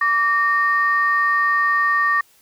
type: tone pair together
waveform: sine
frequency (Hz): 1159 / 1839.8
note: D6 / A#6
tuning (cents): -23 / -23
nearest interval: minor sixth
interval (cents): 800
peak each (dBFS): -17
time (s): 0.01-2.21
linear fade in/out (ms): 5
effects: tanh soft clip ceiling -7 dBFS + white hiss -55 dBFS RMS until 2.41 s